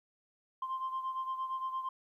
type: beating tone pair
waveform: sine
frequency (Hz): 1046.5 / 1055.2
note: C6 / C6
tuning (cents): 0 / +14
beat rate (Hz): 8.7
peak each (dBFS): -34 / -40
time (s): 0.62-1.89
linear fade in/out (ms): 5
effects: tanh soft clip ceiling -30 dBFS + 12-bit